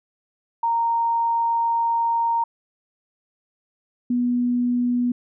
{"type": "tone pair in turn", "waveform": "sine", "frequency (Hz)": [927, 244.3], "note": ["A#5", "B3"], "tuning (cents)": [-10, -19], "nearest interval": "octave + major seventh", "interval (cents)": 2309, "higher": "first", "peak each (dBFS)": -18, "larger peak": "neither", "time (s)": [[0.63, 2.44], [4.1, 5.12]], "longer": "first", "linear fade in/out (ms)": 5, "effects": []}